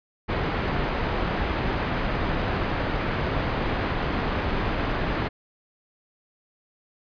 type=low-pass noise; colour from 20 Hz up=pink; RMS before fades=-26 dBFS; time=0.28-5.29 s; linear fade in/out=20 ms; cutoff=2200 Hz; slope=12 dB/octave; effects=resampled to 11025 Hz